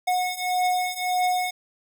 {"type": "beating tone pair", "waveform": "square", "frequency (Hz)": [728, 729.7], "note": ["F#5", "F#5"], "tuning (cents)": [-28, -24], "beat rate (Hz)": 1.7, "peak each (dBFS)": [-27, -25], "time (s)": [0.07, 1.51], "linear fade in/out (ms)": 10, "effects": []}